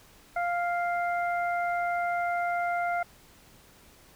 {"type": "harmonic tone", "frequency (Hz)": 698.5, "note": "F5", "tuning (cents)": 0, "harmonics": [1, 2, 3], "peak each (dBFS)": [-27, -33, -37], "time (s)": [0.36, 3.03], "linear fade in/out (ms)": 5, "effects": ["pink hiss -56 dBFS RMS until 4.15 s"]}